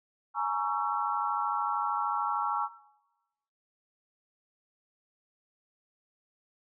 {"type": "chord", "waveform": "sine", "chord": "A# half-diminished seventh", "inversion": "third", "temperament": "just", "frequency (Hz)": [839.1, 932.3, 1118.8, 1342.6], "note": ["G#5", "A#5", "C#6", "E6"], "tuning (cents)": [18, 0, 16, 31], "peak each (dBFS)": -33, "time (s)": [0.34, 2.69], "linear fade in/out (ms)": 50, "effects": ["noise-tail reverb RT60 1.0 s tail -17 dB re dry"]}